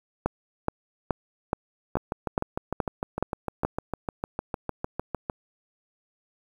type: two click trains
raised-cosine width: 1 ms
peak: -9 / -14 dBFS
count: 9 / 23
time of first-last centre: 0.26-3.65 / 1.97-5.298 s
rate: 2.36 / 6.61 Hz
effects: 8-bit